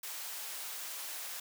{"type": "high-pass noise", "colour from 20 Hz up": "white", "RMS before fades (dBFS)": -42, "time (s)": [0.03, 1.4], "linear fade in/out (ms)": 5, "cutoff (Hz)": 610, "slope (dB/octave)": 12, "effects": []}